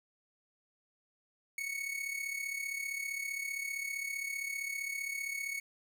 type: tone with amplitude modulation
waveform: 45% pulse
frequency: 2217 Hz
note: C#7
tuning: in tune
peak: -33 dBFS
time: 1.58-5.6 s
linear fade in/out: 2 ms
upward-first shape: sine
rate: 35.3 Hz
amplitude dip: 65%
effects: none